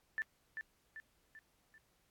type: tone with echo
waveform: sine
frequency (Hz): 1766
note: A6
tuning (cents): +6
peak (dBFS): -34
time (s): 0.18-0.22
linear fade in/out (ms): 0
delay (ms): 390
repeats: 4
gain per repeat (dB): -6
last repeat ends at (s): 1.78
effects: pink hiss -75 dBFS RMS until 2.1 s + AAC 64 kbps